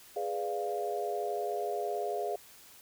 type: chord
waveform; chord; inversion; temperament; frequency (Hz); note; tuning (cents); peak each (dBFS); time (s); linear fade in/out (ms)
sine; G# diminished seventh; none; equal; 415.3 / 493.9 / 587.3 / 698.5; G#4 / B4 / D5 / F5; 0 / 0 / 0 / 0; -35 / -40 / -39 / -35; 0.16-2.36; 5
effects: white hiss -55 dBFS RMS until 2.81 s

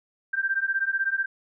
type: beating tone pair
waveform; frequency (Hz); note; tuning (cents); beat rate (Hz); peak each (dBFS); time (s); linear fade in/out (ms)
sine; 1568 / 1584; G6 / G6; 0 / +18; 16; -26; 0.33-1.26; 10
effects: none

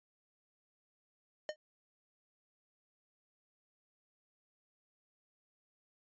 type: tone with exponential decay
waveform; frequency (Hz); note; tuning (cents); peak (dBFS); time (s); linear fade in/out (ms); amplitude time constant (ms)
square; 610; D#5; -34; -33; 1.49-1.56; 1; 15
effects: resampled to 16000 Hz

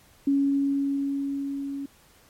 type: tone with level ramp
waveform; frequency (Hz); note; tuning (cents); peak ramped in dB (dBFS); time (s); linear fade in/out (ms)
sine; 278.3; C#4; +7; -18 to -30; 0.27-1.86; 5
effects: pink hiss -57 dBFS RMS until 2.29 s + MP3 64 kbps

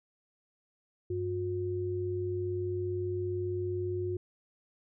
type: tone pair together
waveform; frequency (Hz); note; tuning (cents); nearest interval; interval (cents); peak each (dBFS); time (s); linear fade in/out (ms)
sine; 97.6 / 359.9; G2 / F#4; -7 / -48; octave + major seventh; 2259; -35 / -32; 1.1-4.17; 5
effects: none

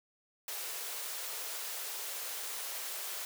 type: high-pass noise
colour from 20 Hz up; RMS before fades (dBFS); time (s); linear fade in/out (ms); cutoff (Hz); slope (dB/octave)
white; -40; 0.48-3.25; 2; 380; 48
effects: none

